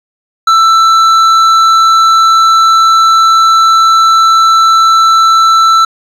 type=tone with hard clipping; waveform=sine; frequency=1329 Hz; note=E6; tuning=14 cents sharp; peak=-5 dBFS; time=0.47-5.85 s; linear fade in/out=5 ms; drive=8 dB; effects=resampled to 32000 Hz